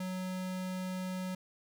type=tone; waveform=square; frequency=185 Hz; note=F#3; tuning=in tune; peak=-36 dBFS; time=0-1.35 s; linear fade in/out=5 ms; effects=none